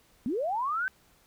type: linear sweep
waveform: sine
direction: up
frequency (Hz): 212.3 to 1568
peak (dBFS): -27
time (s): 0.26-0.88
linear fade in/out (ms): 0
effects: pink hiss -63 dBFS RMS until 1.26 s